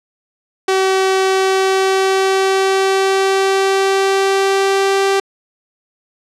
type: tone with pitch glide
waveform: sawtooth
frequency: 381.3 to 391.1 Hz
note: G4 to G4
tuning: -48 to -4 cents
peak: -8 dBFS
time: 0.68-5.2 s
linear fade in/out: 5 ms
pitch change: +44 cents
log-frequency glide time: 1.21-5.05 s
effects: low-pass 8000 Hz 12 dB/octave